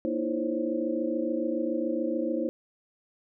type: tone cluster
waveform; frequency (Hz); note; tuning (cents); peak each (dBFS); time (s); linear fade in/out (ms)
sine; 237.4 / 310.7 / 337.7 / 524 / 558; A#3 / D#4 / E4 / C5 / C#5; +32 / -2 / +42 / +2 / +11; -33 / -31 / -32 / -32 / -38; 0.05-2.49; 0
effects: none